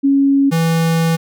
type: tone pair in turn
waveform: sine / square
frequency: 276.6 / 164.47 Hz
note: C#4 / E3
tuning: -4 / -4 cents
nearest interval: major sixth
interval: 900 cents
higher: first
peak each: -9 / -13 dBFS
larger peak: first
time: 0.03-0.51 / 0.51-1.17 s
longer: second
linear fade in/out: 20 ms
effects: none